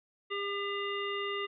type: harmonic tone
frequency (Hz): 401.7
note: G4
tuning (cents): +42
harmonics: 1 / 3 / 5 / 7 / 9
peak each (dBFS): -36 / -38 / -39 / -40 / -47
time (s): 0.3-1.47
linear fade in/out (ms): 20
effects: none